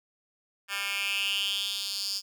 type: tone with high-pass filter sweep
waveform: 10% pulse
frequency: 198.9 Hz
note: G3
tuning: 25 cents sharp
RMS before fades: -31 dBFS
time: 0.68-2.22 s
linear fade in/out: 50 ms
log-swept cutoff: 1900 to 5000 Hz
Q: 5.3
effects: none